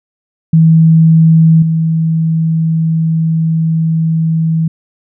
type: tone with level steps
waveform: sine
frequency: 161.8 Hz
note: E3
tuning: 32 cents flat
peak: -3 / -9 dBFS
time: 0.53-4.68 s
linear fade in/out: 5 ms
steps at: 1.62 s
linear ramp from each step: 5 ms
effects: none

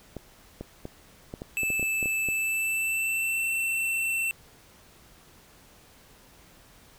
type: clicks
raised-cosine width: 2 ms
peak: -22 dBFS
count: 12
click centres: 0.167 / 0.61 / 0.854 / 1.339 / 1.419 / 1.633 / 1.703 / 1.796 / 1.828 / 2.028 / 2.058 / 2.287 s
type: tone with pitch glide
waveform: square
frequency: 2630 to 2688 Hz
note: E7 to E7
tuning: -5 to +33 cents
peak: -26 dBFS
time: 1.57-4.31 s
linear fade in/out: 0 ms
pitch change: +38 cents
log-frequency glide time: 2.29-3.47 s
effects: pink hiss -55 dBFS RMS until 6.98 s

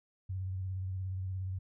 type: tone with vibrato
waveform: sine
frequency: 93.9 Hz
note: F#2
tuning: 26 cents sharp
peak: -34 dBFS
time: 0.29-1.59 s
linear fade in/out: 10 ms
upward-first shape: sine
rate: 17 Hz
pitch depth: 38 cents each way
effects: none

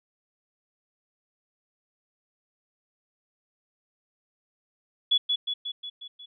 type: tone with echo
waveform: sine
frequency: 3400 Hz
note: G#7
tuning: 40 cents sharp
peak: -18 dBFS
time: 5.11-5.18 s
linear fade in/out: 10 ms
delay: 180 ms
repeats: 6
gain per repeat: -4 dB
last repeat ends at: 6.26 s
effects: none

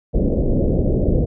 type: low-pass noise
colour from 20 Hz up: pink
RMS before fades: -17 dBFS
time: 0.13-1.26 s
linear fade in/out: 20 ms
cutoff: 570 Hz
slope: 48 dB/octave
effects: none

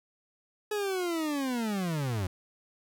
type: linear sweep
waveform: 40% pulse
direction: down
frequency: 426.9 to 86.7 Hz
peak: -28 dBFS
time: 0.71-2.27 s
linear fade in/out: 5 ms
effects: none

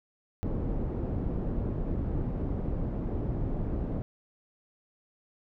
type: low-pass noise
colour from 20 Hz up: pink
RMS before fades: -31 dBFS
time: 0.43-4.02 s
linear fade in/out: 0 ms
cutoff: 380 Hz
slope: 12 dB/octave
effects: none

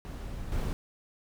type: noise with level steps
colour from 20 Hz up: brown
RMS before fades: -38 / -31 dBFS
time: 0.05-0.73 s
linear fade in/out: 0 ms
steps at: 0.52 s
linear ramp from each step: 2 ms
effects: none

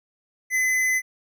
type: tone with tanh clipping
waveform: sine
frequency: 2027 Hz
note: B6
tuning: 45 cents sharp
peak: -21 dBFS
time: 0.5-1.02 s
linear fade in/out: 50 ms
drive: 16 dB
effects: none

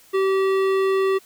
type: tone with hard clipping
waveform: sine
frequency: 385.3 Hz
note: G4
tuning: 30 cents flat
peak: -19 dBFS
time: 0.13-1.19 s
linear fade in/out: 20 ms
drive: 14 dB
effects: white hiss -52 dBFS RMS until 1.25 s

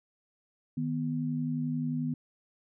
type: tone pair together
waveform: sine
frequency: 155.56 / 246.9 Hz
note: D#3 / B3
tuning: 0 / 0 cents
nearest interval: minor sixth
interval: 800 cents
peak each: -32 / -31 dBFS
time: 0.77-2.14 s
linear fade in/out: 5 ms
effects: none

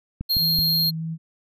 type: clicks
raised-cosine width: 5 ms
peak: -16 dBFS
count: 3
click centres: 0.21 / 0.368 / 0.589 s
type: tone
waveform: square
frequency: 4228 Hz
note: C8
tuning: 17 cents sharp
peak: -19 dBFS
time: 0.29-0.91 s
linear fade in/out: 20 ms
type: tone with vibrato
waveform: sine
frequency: 161.6 Hz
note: E3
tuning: 34 cents flat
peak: -26 dBFS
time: 0.38-1.18 s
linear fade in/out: 50 ms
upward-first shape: square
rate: 3.2 Hz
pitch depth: 8 cents each way
effects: none

